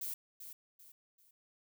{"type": "noise with echo", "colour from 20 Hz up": "violet", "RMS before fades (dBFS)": -40, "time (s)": [0.01, 0.14], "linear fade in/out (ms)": 5, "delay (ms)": 390, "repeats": 3, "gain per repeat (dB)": -9, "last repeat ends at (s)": 1.31, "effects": []}